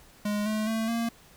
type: tone with pitch steps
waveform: square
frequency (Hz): 207.7 / 215.3 / 223.1 / 231.3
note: G#3 / A3 / A3 / A#3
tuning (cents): 0 / -37 / +24 / -13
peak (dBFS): -27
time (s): 0.25-1.09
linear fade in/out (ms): 5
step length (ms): 210
effects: pink hiss -55 dBFS RMS until 1.36 s